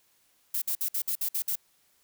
violet noise bursts, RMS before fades -29 dBFS, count 8, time 0.54-1.556 s, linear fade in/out 5 ms, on 78 ms, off 56 ms, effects white hiss -67 dBFS RMS until 2.03 s

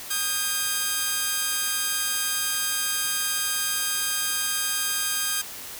5% pulse tone pair together, 1242.3 / 1600 Hz, D#6 / G6, -3 / +35 cents, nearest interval major third, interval 438 cents, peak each -18 / -14 dBFS, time 0.1-5.42 s, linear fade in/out 10 ms, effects white hiss -38 dBFS RMS until 5.79 s

